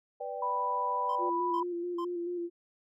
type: chord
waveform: sine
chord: G major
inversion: first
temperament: equal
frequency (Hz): 493.9 / 587.3 / 784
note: B4 / D5 / G5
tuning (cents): 0 / 0 / 0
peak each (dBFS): -39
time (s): 0.2-1.3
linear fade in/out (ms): 10
type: tone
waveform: sine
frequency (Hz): 987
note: B5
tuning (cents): -1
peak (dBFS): -29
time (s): 0.42-1.63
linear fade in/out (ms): 5
type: tone bursts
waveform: triangle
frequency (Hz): 1041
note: C6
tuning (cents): -9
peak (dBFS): -33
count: 3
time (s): 1.09-2.048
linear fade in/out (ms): 5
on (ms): 66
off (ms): 380
type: tone with vibrato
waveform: sine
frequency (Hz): 348.6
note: F4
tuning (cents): -3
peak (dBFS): -32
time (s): 1.18-2.5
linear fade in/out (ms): 50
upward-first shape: square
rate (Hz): 4.6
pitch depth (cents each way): 24
effects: none